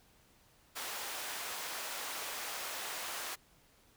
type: high-pass noise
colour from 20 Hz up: pink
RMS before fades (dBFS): -41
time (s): 0.75-3.36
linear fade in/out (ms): 20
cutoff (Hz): 700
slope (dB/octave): 12
effects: pink hiss -66 dBFS RMS until 3.96 s